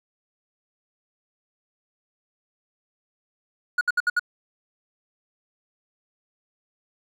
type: tone bursts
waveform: triangle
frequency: 1451 Hz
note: F#6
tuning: 34 cents flat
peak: -16 dBFS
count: 5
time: 3.78-4.195 s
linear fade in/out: 5 ms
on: 31 ms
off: 65 ms
effects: none